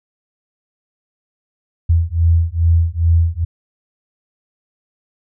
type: beating tone pair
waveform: sine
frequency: 82.41 / 84.81 Hz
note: E2 / E2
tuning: 0 / +50 cents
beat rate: 2.4 Hz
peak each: -14 dBFS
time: 1.89-3.45 s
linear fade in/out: 10 ms
effects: none